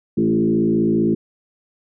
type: tone with frequency modulation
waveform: sine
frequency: 277.2 Hz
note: C#4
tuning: in tune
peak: -14 dBFS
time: 0.17-1.15 s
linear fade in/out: 10 ms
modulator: 55.3 Hz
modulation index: 1.9
effects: none